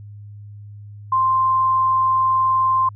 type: tone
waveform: sine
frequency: 1046.5 Hz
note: C6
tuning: in tune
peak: -14 dBFS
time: 1.12-2.89 s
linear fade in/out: 5 ms
effects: added 103 Hz sine -35 dBFS peak until 2.95 s